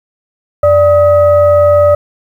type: tone with frequency modulation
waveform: sine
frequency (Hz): 587.3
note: D5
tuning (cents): 0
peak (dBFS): -4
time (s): 0.63-1.95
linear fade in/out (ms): 5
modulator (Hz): 677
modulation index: 0.52
effects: 7-bit